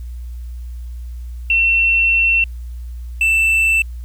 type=tone pair in turn; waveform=sine / triangle; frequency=2705 / 2663 Hz; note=E7 / E7; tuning=+44 / +17 cents; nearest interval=unison; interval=27 cents; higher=first; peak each=-11 / -10 dBFS; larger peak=second; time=1.5-2.44 / 3.21-3.82 s; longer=first; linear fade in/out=2 ms; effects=added 60 Hz sine -26 dBFS peak until 4.04 s + white hiss -55 dBFS RMS until 4.04 s